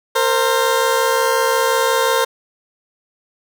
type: tone pair together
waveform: 20% pulse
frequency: 459.7 / 525.3 Hz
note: A#4 / C5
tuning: -24 / +7 cents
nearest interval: major second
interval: 231 cents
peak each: -12 dBFS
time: 0.15-2.25 s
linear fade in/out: 10 ms
effects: none